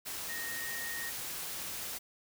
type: tone in noise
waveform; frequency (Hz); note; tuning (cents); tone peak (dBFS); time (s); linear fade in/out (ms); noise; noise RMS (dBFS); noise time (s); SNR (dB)
sine; 1859; A#6; -5; -39; 0.28-1.11; 20; white; -40; 0.05-1.99; -2
effects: none